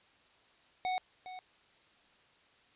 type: tone with echo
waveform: square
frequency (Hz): 740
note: F#5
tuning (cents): 0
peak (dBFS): -32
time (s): 0.85-0.98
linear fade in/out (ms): 0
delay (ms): 410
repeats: 1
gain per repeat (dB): -12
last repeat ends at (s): 1.39
effects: white hiss -65 dBFS RMS until 2.75 s + resampled to 8000 Hz